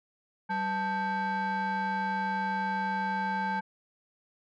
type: tone with frequency modulation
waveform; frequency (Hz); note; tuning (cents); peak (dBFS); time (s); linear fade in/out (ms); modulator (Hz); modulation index
sine; 880; A5; 0; -25; 0.49-3.61; 20; 688; 0.96
effects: tanh soft clip ceiling -27 dBFS